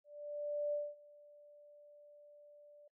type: tone with ADSR envelope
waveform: sine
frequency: 587.3 Hz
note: D5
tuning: in tune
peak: -33 dBFS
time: 0.04-2.88 s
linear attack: 690 ms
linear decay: 220 ms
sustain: -24 dB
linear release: 5 ms
effects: noise-tail reverb RT60 0.1 s tail -25 dB re dry